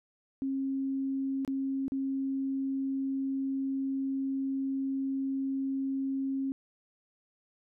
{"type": "tone with dropouts", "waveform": "sine", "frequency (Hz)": 270, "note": "C#4", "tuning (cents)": -45, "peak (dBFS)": -29, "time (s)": [0.42, 6.52], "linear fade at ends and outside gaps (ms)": 0, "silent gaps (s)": [[1.449, 1.477], [1.881, 1.92]], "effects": []}